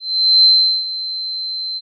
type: tone with ADSR envelope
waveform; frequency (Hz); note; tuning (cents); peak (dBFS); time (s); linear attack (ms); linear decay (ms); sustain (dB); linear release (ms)
sine; 4094; C8; -38; -6; 0-1.81; 440; 400; -15; 41
effects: none